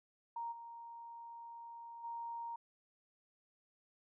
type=tone with level steps; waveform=sine; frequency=932.3 Hz; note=A#5; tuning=in tune; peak=-39 / -48 / -41 dBFS; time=0.36-2.56 s; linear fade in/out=5 ms; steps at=0.51 / 2.03 s; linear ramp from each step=20 ms; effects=none